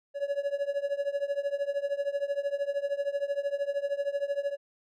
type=tone with tremolo; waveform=triangle; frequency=565 Hz; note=C#5; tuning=33 cents sharp; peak=-22 dBFS; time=0.14-4.57 s; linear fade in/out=50 ms; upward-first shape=triangle; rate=13 Hz; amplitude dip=95%; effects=none